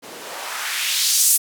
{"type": "noise with band-pass filter sweep", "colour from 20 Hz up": "blue", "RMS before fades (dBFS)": -21, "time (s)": [0.02, 1.38], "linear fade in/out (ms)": 20, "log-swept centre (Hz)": [260, 10000], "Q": 1.3, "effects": []}